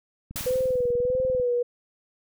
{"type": "click train", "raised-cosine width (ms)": 5, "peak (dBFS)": -26, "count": 23, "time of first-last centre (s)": [0.31, 1.399], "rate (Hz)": 20.2}
{"type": "noise with exponential decay", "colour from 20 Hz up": "white", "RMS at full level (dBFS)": -30, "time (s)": [0.36, 0.92], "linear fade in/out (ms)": 0, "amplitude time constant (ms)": 120}
{"type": "tone with vibrato", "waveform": "sine", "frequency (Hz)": 500, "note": "B4", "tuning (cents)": 21, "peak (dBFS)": -21, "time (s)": [0.46, 1.63], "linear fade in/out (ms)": 10, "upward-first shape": "sine", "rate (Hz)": 1.6, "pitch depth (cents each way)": 59}
{"effects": []}